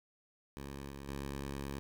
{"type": "tone with level steps", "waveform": "10% pulse", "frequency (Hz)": 69.3, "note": "C#2", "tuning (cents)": 0, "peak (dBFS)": [-35, -37, -31], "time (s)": [0.57, 1.79], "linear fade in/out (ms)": 0, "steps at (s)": [0.9, 1.08], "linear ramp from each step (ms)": 5, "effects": []}